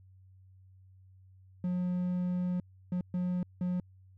triangle tone bursts at uneven times, 179.7 Hz, F3, 50 cents sharp, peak -27 dBFS, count 4, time 1.64-2.6 / 2.92-3.01 / 3.14-3.43 / 3.61-3.8 s, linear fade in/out 2 ms, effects added 94 Hz sine -55 dBFS peak until 4.17 s

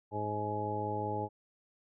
harmonic tone, 105.3 Hz, G#2, 24 cents sharp, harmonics 1 / 2 / 3 / 4 / 5 / 6 / 8, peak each -39 / -45 / -42 / -40 / -42 / -44 / -36 dBFS, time 0.11-1.29 s, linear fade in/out 50 ms, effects none

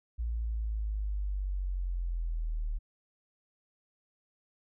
sine linear sweep, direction down, 57.9 to 37.53 Hz, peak -30 dBFS, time 0.18-2.79 s, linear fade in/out 20 ms, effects none

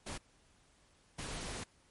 pink noise bursts at uneven times, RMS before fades -42 dBFS, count 2, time 0.06-0.18 / 1.18-1.64 s, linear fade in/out 10 ms, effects pink hiss -68 dBFS RMS until 1.9 s + MP3 48 kbps

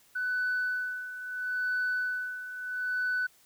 sine tone with tremolo, 1496 Hz, F#6, 19 cents sharp, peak -25 dBFS, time 0.15-3.27 s, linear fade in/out 10 ms, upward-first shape sine, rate 0.75 Hz, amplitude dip 75%, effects tanh soft clip ceiling -24 dBFS + white hiss -62 dBFS RMS until 3.45 s

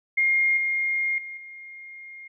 sine tone with level steps, 2129 Hz, C7, 30 cents sharp, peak -18 / -22 / -34 / -39 dBFS, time 0.17-2.28 s, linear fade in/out 10 ms, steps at 0.57 / 1.18 / 1.37 s, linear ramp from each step 2 ms, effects none

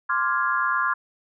sine chord, D half-diminished seventh, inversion third, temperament equal, 1046.5 / 1174.7 / 1396.9 / 1661.2 Hz, C6 / D6 / F6 / Ab6, 0 / 0 / 0 / 0 cents, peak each -25 / -27 / -25 / -27 dBFS, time 0.09-0.94 s, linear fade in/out 10 ms, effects none

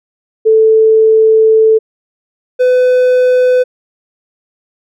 sine / triangle tone pair in turn, 440.6 / 503.3 Hz, A4 / B4, +2 / +33 cents, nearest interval major second, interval 231 cents, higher second, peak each -4 dBFS, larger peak neither, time 0.45-1.79 / 2.59-3.64 s, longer first, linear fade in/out 20 ms, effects none

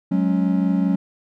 triangle chord, F# suspended second, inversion none, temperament equal with one note detuned, 185 / 210.1 / 277.2 Hz, F#3 / G#3 / C#4, 0 / +20 / 0 cents, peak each -17 / -21 / -20 dBFS, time 0.11-0.96 s, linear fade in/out 10 ms, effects none

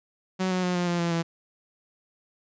sawtooth tone with pitch steps, 186.8 / 183.38 / 180.02 / 176.72 / 173.49 / 170.31 / 167.19 Hz, F#3 / F#3 / F#3 / F3 / F3 / F3 / E3, +17 / -15 / -47 / +21 / -11 / -43 / +25 cents, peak -20 dBFS, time 0.39-1.23 s, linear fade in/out 20 ms, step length 120 ms, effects resampled to 16000 Hz

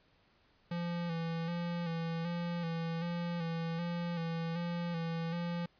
square tone with vibrato, 168.9 Hz, E3, 42 cents sharp, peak -35 dBFS, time 0.71-5.66 s, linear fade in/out 5 ms, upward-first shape square, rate 1.3 Hz, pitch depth 35 cents each way, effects pink hiss -69 dBFS RMS until 5.79 s + resampled to 11025 Hz

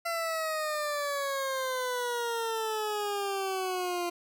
20% pulse exponential sweep, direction down, 680 to 346.2 Hz, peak -25 dBFS, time 0.05-4.1 s, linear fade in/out 10 ms, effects none

